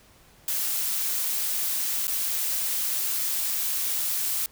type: noise with dropouts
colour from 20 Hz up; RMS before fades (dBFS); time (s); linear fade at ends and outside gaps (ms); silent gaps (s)
blue; -27; 0.48-4.46; 1; 2.07-2.079
effects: pink hiss -56 dBFS RMS until 4.51 s